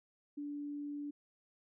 sine tone, 290.3 Hz, D4, 20 cents flat, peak -39 dBFS, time 0.37-1.11 s, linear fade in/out 10 ms, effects none

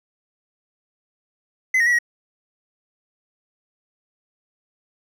triangle tone with pitch steps, 2035 / 1867 / 1945 / 1897 Hz, C7 / A#6 / B6 / A#6, -49 / +2 / -27 / +30 cents, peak -13 dBFS, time 1.74-1.988 s, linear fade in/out 5 ms, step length 62 ms, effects none

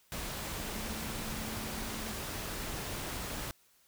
sine tone in noise, 220 Hz, A3, in tune, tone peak -44 dBFS, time 0.75-2.12 s, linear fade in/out 0 ms, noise pink, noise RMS -39 dBFS, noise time 0.12-3.51 s, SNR -8 dB, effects white hiss -67 dBFS RMS until 3.87 s

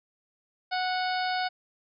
harmonic tone with a mistuned harmonic, 737 Hz, F#5, 7 cents flat, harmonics 1 / 2 / 3 / 4 / 5 / 6 / 7, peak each -28 / -33 / -38 / -41 / -40 / -38 / -42 dBFS, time 0.71-1.49 s, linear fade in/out 20 ms, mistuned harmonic 7, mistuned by -55 cents, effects none

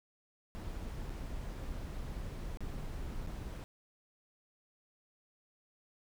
brown noise with dropouts, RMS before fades -41 dBFS, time 0.55-3.64 s, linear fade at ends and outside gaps 0 ms, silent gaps 1.095-1.102 / 2.572-2.606 / 3.264-3.271 s, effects none

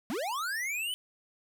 square linear sweep, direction up, 196 to 3069 Hz, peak -32 dBFS, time 0.1-0.94 s, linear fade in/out 0 ms, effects none

